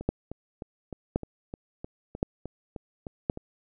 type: two click trains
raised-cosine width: 2 ms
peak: -23 / -11 dBFS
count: 12 / 4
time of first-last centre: 0.01-3.374 / 0.09-3.299 s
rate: 3.27 / 0.935 Hz
effects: none